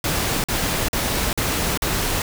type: noise bursts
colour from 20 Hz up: pink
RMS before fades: -22 dBFS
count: 5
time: 0.04-2.22 s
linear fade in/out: 2 ms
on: 400 ms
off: 45 ms
effects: none